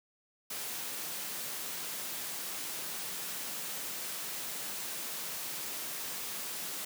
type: high-pass noise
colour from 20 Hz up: white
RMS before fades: -39 dBFS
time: 0.5-6.85 s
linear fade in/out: 5 ms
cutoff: 130 Hz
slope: 24 dB/octave
effects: none